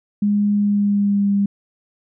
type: tone with pitch glide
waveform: sine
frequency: 205.5 to 200.5 Hz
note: G#3 to G3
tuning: -18 to +39 cents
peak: -14 dBFS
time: 0.22-1.46 s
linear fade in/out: 5 ms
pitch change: -43 cents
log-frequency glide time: 0.54-1.32 s
effects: none